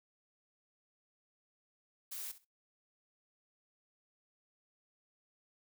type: noise with echo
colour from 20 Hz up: blue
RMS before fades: -43 dBFS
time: 2.11-2.32 s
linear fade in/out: 10 ms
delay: 65 ms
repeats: 2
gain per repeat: -15 dB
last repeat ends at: 2.45 s
effects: noise-tail reverb RT60 0.2 s tail -22 dB re dry